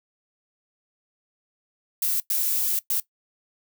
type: noise bursts at uneven times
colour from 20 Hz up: violet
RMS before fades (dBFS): -24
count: 3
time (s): 2.02-2.2 / 2.3-2.79 / 2.9-3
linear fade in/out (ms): 2
effects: noise-tail reverb RT60 0.1 s tail -18 dB re dry